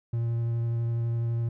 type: tone with vibrato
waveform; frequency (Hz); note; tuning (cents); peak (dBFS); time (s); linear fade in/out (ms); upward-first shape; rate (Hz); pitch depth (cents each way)
triangle; 116.6; A#2; +1; -23; 0.13-1.49; 5; sine; 12; 10
effects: none